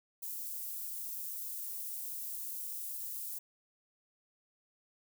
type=high-pass noise; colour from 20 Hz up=white; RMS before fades=-41 dBFS; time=0.22-3.39 s; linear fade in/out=10 ms; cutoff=12000 Hz; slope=12 dB/octave; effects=none